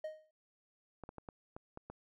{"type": "tone with exponential decay", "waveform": "triangle", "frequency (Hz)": 622.3, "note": "D#5", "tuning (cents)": 0, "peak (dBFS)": -34, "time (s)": [0.04, 0.31], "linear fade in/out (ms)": 5, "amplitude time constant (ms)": 57}
{"type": "clicks", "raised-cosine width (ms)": 1, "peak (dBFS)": -32, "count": 7, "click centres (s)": [1.037, 1.091, 1.183, 1.288, 1.565, 1.774, 1.9]}
{"effects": []}